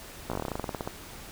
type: slowing click train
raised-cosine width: 1 ms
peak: -17 dBFS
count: 17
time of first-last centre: 0.3-0.875 s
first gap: 16 ms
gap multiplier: 1.1
effects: pink hiss -45 dBFS RMS until 1.31 s